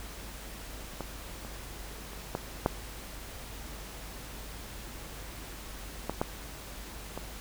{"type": "clicks", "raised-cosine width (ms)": 1, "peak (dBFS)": [-21, -28, -30, -16, -10, -16, -13, -22], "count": 8, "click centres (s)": [1.007, 1.449, 2.133, 2.351, 2.661, 6.096, 6.215, 7.176], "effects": ["added 50 Hz sine -45 dBFS peak until 7.4 s", "pink hiss -45 dBFS RMS until 7.4 s"]}